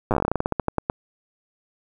slowing click train, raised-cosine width 1 ms, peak -7 dBFS, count 20, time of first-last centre 0.11-0.899 s, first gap 8 ms, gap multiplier 1.16, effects 8-bit

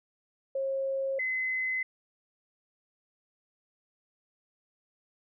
sine tone pair in turn, 540 / 2039 Hz, C#5 / C7, -45 / -45 cents, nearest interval octave + major seventh, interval 2300 cents, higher second, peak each -28 dBFS, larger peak neither, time 0.55-1.19 / 1.19-1.83 s, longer neither, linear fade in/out 5 ms, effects none

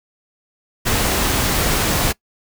pink noise, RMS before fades -18 dBFS, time 0.85-2.13 s, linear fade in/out 20 ms, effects noise-tail reverb RT60 0.1 s tail -23 dB re dry

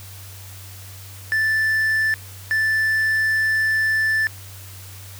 triangle tone bursts at uneven times, 1760 Hz, A6, in tune, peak -15 dBFS, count 2, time 1.32-2.14 / 2.51-4.27 s, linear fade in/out 0 ms, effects added 96 Hz sine -38 dBFS peak until 5.19 s + white hiss -42 dBFS RMS until 5.19 s

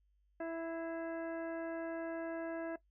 harmonic tone with a mistuned harmonic, 329.6 Hz, E4, in tune, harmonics 1 / 2 / 3 / 4 / 5 / 6 / 8, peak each -41 / -40 / -54 / -55 / -50 / -58 / -64 dBFS, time 0.4-2.76 s, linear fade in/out 5 ms, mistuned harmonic 6, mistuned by +54 cents, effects noise-tail reverb RT60 0.1 s tail -17 dB re dry + added 50 Hz sine -70 dBFS peak until 2.9 s

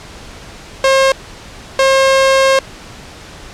sawtooth tone bursts at uneven times, 536 Hz, C5, 42 cents sharp, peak -4 dBFS, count 2, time 0.84-1.12 / 1.79-2.59 s, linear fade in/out 2 ms, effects pink hiss -34 dBFS RMS until 3.53 s + low-pass 7000 Hz 12 dB/octave

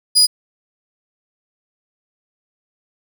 30% pulse tone, 4927 Hz, D#8, 18 cents flat, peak -6 dBFS, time 0.15-0.27 s, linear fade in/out 20 ms, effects none

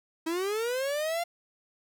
45% pulse linear sweep, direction up, 316.1 to 698.5 Hz, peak -28 dBFS, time 0.26-1.24 s, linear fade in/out 10 ms, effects none

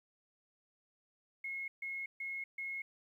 sine tone bursts, 2167 Hz, C#7, 40 cents flat, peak -38 dBFS, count 4, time 1.44-2.82 s, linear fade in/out 5 ms, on 240 ms, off 140 ms, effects 12-bit

